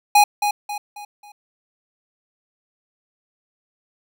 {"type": "tone with echo", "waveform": "square", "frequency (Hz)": 827, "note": "G#5", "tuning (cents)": -8, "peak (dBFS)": -10, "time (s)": [0.15, 0.24], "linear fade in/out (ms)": 5, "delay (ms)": 270, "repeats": 4, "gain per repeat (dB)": -8, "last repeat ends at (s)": 1.32, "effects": []}